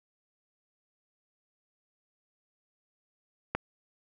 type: click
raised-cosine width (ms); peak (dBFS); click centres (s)
0.5; -13; 3.55
effects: none